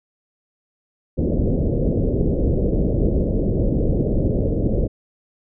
pink low-pass noise, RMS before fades -19 dBFS, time 1.17-4.88 s, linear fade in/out 20 ms, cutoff 560 Hz, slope 48 dB/octave, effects none

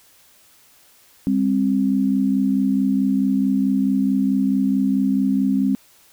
sine tone pair together, 200 / 264.6 Hz, G3 / C4, +35 / +20 cents, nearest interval perfect fourth, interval 485 cents, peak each -19 / -18 dBFS, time 1.27-5.75 s, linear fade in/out 0 ms, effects white hiss -53 dBFS RMS until 6.12 s

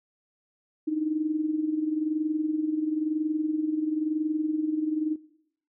sine tone with amplitude modulation, 309.5 Hz, D#4, 9 cents flat, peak -22 dBFS, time 0.87-5.16 s, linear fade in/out 10 ms, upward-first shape sine, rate 21 Hz, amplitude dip 70%, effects noise-tail reverb RT60 0.8 s tail -20 dB re dry

